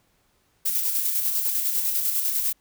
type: noise with tremolo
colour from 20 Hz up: violet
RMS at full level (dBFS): -23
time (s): 0.65-2.53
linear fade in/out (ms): 10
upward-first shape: square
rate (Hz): 10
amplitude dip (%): 35
effects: pink hiss -66 dBFS RMS until 2.6 s